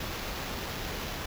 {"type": "noise with sample-and-hold", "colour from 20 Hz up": "pink", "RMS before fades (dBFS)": -36, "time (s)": [0, 1.26], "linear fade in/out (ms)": 5, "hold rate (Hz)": 8820, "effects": []}